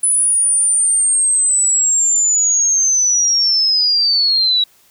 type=linear sweep; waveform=sine; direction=down; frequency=10040 to 3861 Hz; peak=-11 dBFS; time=0.03-4.64 s; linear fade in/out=5 ms; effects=white hiss -52 dBFS RMS until 4.9 s